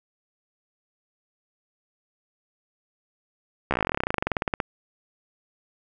slowing click train, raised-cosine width 0.5 ms, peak -8 dBFS, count 28, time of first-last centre 3.71-4.602 s, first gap 14 ms, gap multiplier 1.06, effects none

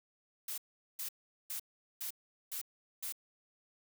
blue noise bursts, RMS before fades -40 dBFS, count 6, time 0.48-3.124 s, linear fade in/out 5 ms, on 99 ms, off 410 ms, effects none

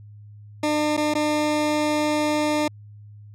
20% pulse tone with dropouts, 301.1 Hz, D4, 43 cents sharp, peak -15 dBFS, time 0.63-2.68 s, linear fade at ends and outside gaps 5 ms, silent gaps 0.968-0.975 / 1.139-1.151 s, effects added 104 Hz sine -41 dBFS peak until 3.34 s + low-pass 9000 Hz 12 dB/octave

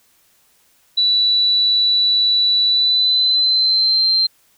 sine tone with pitch glide, 3951 to 4140 Hz, B7 to C8, 0 to -19 cents, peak -12 dBFS, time 0.97-4.27 s, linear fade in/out 10 ms, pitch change +81 cents, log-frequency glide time 2.66-4.04 s, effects white hiss -57 dBFS RMS until 4.57 s

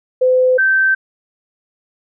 sine tone pair in turn, 510 / 1552.7 Hz, C5 / G6, -44 / -17 cents, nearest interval octave + perfect fifth, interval 1927 cents, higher second, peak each -9 / -10 dBFS, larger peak first, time 0.21-0.58 / 0.58-0.95 s, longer neither, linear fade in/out 10 ms, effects none

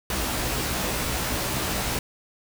pink noise with comb filter, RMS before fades -27 dBFS, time 0.1-1.99 s, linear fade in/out 2 ms, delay 16 ms, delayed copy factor +0.7, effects none

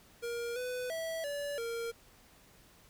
square tone with pitch steps, 471.5 / 499.3 / 653 / 575 / 463.7 Hz, A#4 / B4 / E5 / D5 / A#4, +20 / +19 / -17 / -37 / -9 cents, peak -36 dBFS, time 0.22-1.92 s, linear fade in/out 20 ms, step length 340 ms, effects pink hiss -61 dBFS RMS until 2.89 s

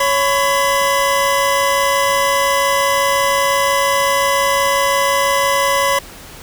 25% pulse tone pair together, 556 / 1006.3 Hz, C#5 / B5, +5 / +32 cents, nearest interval minor seventh, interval 1027 cents, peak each -12 dBFS, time 0-5.99 s, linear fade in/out 5 ms, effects pink hiss -36 dBFS RMS until 6.42 s

